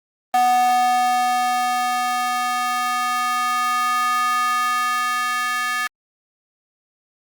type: tone with high-pass filter sweep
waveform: square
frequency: 246.9 Hz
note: B3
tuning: in tune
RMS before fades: -20 dBFS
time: 0.34-5.87 s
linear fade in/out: 0 ms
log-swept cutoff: 740 to 1500 Hz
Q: 4
effects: Opus 24 kbps